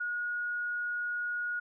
sine tone, 1446 Hz, F#6, 40 cents flat, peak -31 dBFS, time 0-1.6 s, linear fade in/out 10 ms, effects none

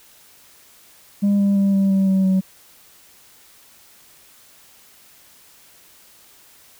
sine tone with pitch steps, 201.8 / 199.6 / 197.42 / 195.26 / 193.13 / 191.02 / 188.94 Hz, G#3 / G3 / G3 / G3 / G3 / G3 / F#3, -49 / +32 / +13 / -7 / -26 / -45 / +37 cents, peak -11 dBFS, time 1.22-2.41 s, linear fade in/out 20 ms, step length 170 ms, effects tanh soft clip ceiling -13 dBFS + white hiss -50 dBFS RMS until 6.79 s

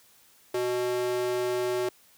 square tone with high-pass filter, 123.47 Hz, B2, in tune, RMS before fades -28 dBFS, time 0.54-1.89 s, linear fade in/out 5 ms, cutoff 430 Hz, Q 4.8, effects white hiss -59 dBFS RMS until 2.17 s + high-pass 60 Hz 12 dB/octave

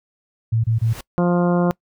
sine tone bursts, 113.2 Hz, A2, 50 cents sharp, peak -15 dBFS, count 3, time 0.52-0.934 s, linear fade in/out 10 ms, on 120 ms, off 27 ms
pink noise with exponential growth, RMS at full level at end -32 dBFS, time 0.62-1.01 s, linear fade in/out 5 ms, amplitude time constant 84 ms
harmonic tone, 175.6 Hz, F3, 10 cents sharp, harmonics 1 / 2 / 3 / 4 / 5 / 6 / 7 / 8, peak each -16 / -22 / -23 / -27 / -33 / -30 / -35 / -35 dBFS, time 1.18-1.71 s, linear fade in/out 0 ms
effects noise-tail reverb RT60 0.1 s tail -24 dB re dry

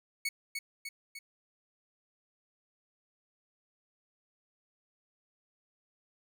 sawtooth tone with echo, 2217 Hz, C#7, in tune, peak -27 dBFS, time 0.25-0.29 s, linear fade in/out 5 ms, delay 300 ms, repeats 3, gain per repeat -4 dB, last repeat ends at 1.19 s, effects none

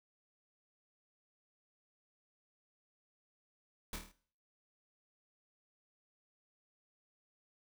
pink noise with echo, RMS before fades -41 dBFS, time 3.93-3.96 s, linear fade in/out 2 ms, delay 26 ms, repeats 6, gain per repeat -4 dB, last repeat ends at 4.116 s, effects noise-tail reverb RT60 0.5 s tail -17 dB re dry

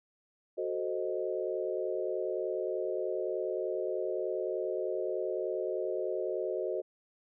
sine chord, F# diminished seventh, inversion none, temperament equal, 370 / 440 / 523.3 / 622.3 Hz, F#4 / A4 / C5 / Eb5, 0 / 0 / 0 / 0 cents, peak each -35 / -37 / -37 / -37 dBFS, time 0.57-6.82 s, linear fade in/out 20 ms, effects none

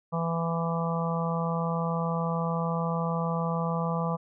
harmonic tone, 166.7 Hz, E3, 20 cents sharp, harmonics 1 / 3 / 4 / 5 / 6 / 7, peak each -28 / -34 / -36 / -37 / -36 / -35 dBFS, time 0.12-4.17 s, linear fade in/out 20 ms, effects none

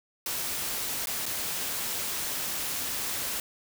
white noise with dropouts, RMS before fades -32 dBFS, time 0.26-3.4 s, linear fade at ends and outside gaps 2 ms, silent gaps 1.058-1.07 / 1.257-1.262 s, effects none

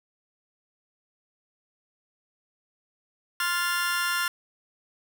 sawtooth chord, F major, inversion second, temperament just, 1047.7 / 1396.9 / 1746.1 Hz, C6 / F6 / A6, +2 / 0 / -14 cents, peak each -28 / -23 / -27 dBFS, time 3.4-4.28 s, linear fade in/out 2 ms, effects none

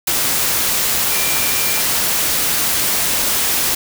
sine tone in noise, 2368 Hz, D7, 14 cents sharp, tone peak -26 dBFS, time 1.11-1.81 s, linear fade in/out 5 ms, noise white, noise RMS -17 dBFS, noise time 0.07-3.75 s, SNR -12 dB, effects none

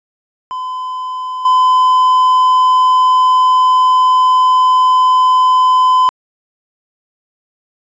triangle tone with level steps, 1017 Hz, C6, 50 cents flat, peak -17 / -5 dBFS, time 0.51-6.09 s, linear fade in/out 0 ms, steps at 1.45 s, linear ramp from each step 5 ms, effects resampled to 16000 Hz

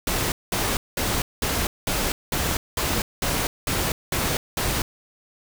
pink noise bursts, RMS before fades -24 dBFS, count 11, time 0.07-4.82 s, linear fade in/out 2 ms, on 250 ms, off 200 ms, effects none

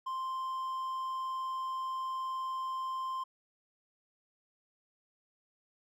triangle tone, 1046.5 Hz, C6, in tune, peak -32 dBFS, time 0.06-3.24 s, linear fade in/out 10 ms, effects none

